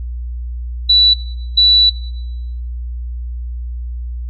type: tone bursts at uneven times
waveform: sine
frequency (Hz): 3951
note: B7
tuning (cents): 0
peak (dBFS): -6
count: 2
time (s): 0.89-1.14 / 1.57-1.9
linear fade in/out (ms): 10
effects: noise-tail reverb RT60 0.9 s tail -19 dB re dry + added 60 Hz sine -21 dBFS peak until 4.29 s